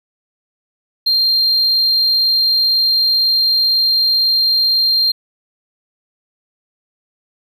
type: tone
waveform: triangle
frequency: 4186 Hz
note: C8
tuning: in tune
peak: -9 dBFS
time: 1.06-5.12 s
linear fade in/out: 10 ms
effects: tanh soft clip ceiling -6 dBFS